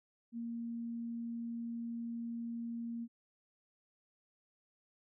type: tone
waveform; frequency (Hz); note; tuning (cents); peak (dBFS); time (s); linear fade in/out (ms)
sine; 233.1; A#3; 0; -38; 0.32-3.08; 50
effects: none